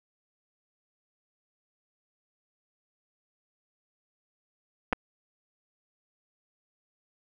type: clicks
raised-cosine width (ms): 0.5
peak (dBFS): -11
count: 2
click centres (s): 4.927 / 4.931
effects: none